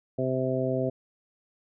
harmonic tone, 130 Hz, C3, 11 cents flat, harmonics 1 / 2 / 3 / 4 / 5, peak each -31 / -31 / -31 / -31 / -31 dBFS, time 0.18-0.9 s, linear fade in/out 10 ms, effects none

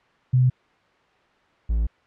sine / triangle tone pair in turn, 127.1 / 55.87 Hz, C3 / A1, -50 / +27 cents, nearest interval octave + major second, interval 1423 cents, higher first, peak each -14 / -17 dBFS, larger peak first, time 0.33-0.5 / 1.69-1.87 s, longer second, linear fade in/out 10 ms, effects white hiss -59 dBFS RMS until 2.06 s + low-pass 2000 Hz 12 dB/octave

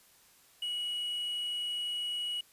triangle tone with quantisation, 2917 Hz, F#7, 25 cents flat, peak -31 dBFS, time 0.62-2.41 s, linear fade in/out 5 ms, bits 9, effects white hiss -62 dBFS RMS until 2.52 s + resampled to 32000 Hz

